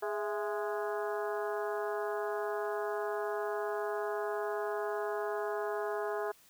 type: harmonic tone with a mistuned harmonic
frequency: 207.7 Hz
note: G#3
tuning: in tune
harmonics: 2 / 3 / 4 / 5 / 6 / 7 / 8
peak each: -35 / -39 / -41 / -43 / -45 / -46 / -47 dBFS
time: 0.02-6.32 s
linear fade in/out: 10 ms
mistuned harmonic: 3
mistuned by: +93 cents
effects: white hiss -62 dBFS RMS until 6.49 s